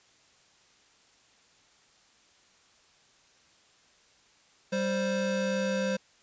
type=tone pair together; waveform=square; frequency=195.28 / 523.3 Hz; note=G3 / C5; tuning=-6 / 0 cents; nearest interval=octave + perfect fourth; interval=1706 cents; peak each=-31 / -30 dBFS; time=4.72-5.97 s; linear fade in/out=10 ms; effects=white hiss -62 dBFS RMS until 6.22 s + resampled to 16000 Hz